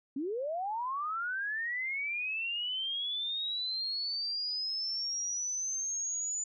sine linear sweep, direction up, 255.5 to 7020 Hz, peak -32 dBFS, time 0.16-6.44 s, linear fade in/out 5 ms, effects none

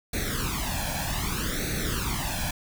pink noise with flanger, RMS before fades -29 dBFS, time 0.13-2.51 s, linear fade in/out 5 ms, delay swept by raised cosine 0.48 to 1.23 ms, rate 0.64 Hz, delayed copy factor +0.85, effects none

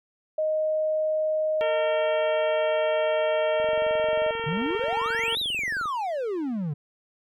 sine tone, 622.3 Hz, D#5, in tune, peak -22 dBFS, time 0.38-4.31 s, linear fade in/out 5 ms
harmonic tone, 457.1 Hz, A#4, 34 cents flat, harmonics 1 / 2 / 3 / 4 / 5 / 6 / 7, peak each -31 / -34 / -36 / -37 / -38 / -39 / -39 dBFS, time 1.61-5.35 s, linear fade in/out 0 ms
click train, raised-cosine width 2 ms, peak -30 dBFS, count 52, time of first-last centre 3.6-5.857 s, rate 22.6 Hz
triangle exponential two-way sweep, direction up then down, 138.59 to 3996 to 138.59 Hz, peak -24 dBFS, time 4.46-6.74 s, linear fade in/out 10 ms, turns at 5.39 s
effects none

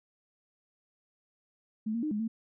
sine tone with pitch steps, 217.3 / 232.1 / 305.9 / 209.8 / 224.1 Hz, A3 / A#3 / D#4 / G#3 / A3, -21 / -7 / -29 / +18 / +32 cents, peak -29 dBFS, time 1.86-2.28 s, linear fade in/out 10 ms, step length 84 ms, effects none

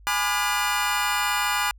25% pulse chord, G# diminished seventh, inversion none, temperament just, 830.6 / 996.7 / 1196.1 / 1435.3 Hz, G#5 / B5 / D6 / F6, 0 / +16 / +31 / +47 cents, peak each -24 dBFS, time 0.07-1.71 s, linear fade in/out 0 ms, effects added 50 Hz sine -46 dBFS peak until 1.78 s

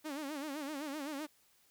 sawtooth tone with vibrato, 291.2 Hz, D4, 15 cents flat, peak -35 dBFS, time 0.04-1.27 s, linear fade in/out 20 ms, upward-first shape sine, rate 7.8 Hz, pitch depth 130 cents each way, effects white hiss -69 dBFS RMS until 1.7 s

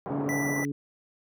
white band-pass noise, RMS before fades -35 dBFS, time 0.06-0.64 s, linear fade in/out 0 ms, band 120 to 900 Hz, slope 24 dB/octave
harmonic tone, 142 Hz, C#3, 42 cents sharp, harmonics 1 / 2 / 3, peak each -34 / -29 / -39 dBFS, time 0.1-0.72 s, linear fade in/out 5 ms
square tone, 1975.5 Hz, B6, in tune, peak -31 dBFS, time 0.29-0.65 s, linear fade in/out 0 ms
effects none

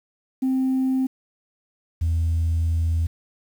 sine tone pair in turn, 261.6 / 82.4 Hz, C4 / E2, 0 / 0 cents, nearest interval octave + minor sixth, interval 2000 cents, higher first, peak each -17 dBFS, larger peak neither, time 0.42-1.07 / 2.01-3.07 s, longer second, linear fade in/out 10 ms, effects tanh soft clip ceiling -16 dBFS + 8-bit

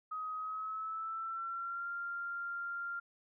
sine tone with pitch glide, 1261 to 1391.1 Hz, D#6 to F6, +23 to -7 cents, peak -37 dBFS, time 0.11-3 s, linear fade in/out 10 ms, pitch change +170 cents, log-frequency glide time 0.36-1.89 s, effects none

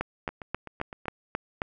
two click trains, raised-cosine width 0.5 ms, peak -24 / -13 dBFS, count 7 / 7, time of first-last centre 0.29-1.056 / 0.01-1.619 s, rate 7.83 / 3.73 Hz, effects none

